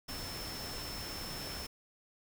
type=tone in noise; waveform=sine; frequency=5320 Hz; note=E8; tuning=15 cents sharp; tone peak=-44 dBFS; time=0.08-1.67 s; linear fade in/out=10 ms; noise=pink; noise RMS=-43 dBFS; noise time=0.08-1.67 s; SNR=-4 dB; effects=none